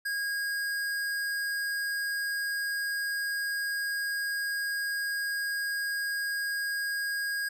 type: tone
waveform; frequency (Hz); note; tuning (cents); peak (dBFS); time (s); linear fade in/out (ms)
square; 1635; G#6; -28; -30; 0.05-7.49; 10
effects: none